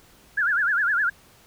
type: tone with vibrato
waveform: sine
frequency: 1547 Hz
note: G6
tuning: 23 cents flat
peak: -19 dBFS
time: 0.37-1.1 s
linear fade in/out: 10 ms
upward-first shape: sine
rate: 9.8 Hz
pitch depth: 200 cents each way
effects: pink hiss -54 dBFS RMS until 1.46 s